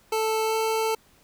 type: tone with pitch glide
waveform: 25% pulse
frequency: 440 to 443.3 Hz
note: A4 to A4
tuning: 0 to +13 cents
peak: -19 dBFS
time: 0.12-0.95 s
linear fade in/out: 5 ms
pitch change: +13 cents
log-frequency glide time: 0.44-0.55 s
effects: pink hiss -59 dBFS RMS until 1.23 s